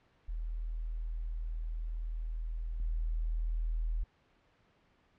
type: tone with level steps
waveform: sine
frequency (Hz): 40.34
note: E1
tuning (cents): -37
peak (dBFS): -34 / -30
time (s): 0.28-4.04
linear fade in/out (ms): 10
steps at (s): 2.8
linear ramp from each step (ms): 2
effects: pink hiss -69 dBFS RMS until 5.18 s + low-pass 3000 Hz 12 dB/octave